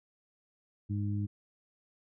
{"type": "harmonic tone", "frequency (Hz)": 102.4, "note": "G#2", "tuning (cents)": -24, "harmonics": [1, 2, 3], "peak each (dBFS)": [-31, -37, -41], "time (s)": [0.89, 1.27], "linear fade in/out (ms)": 20, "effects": []}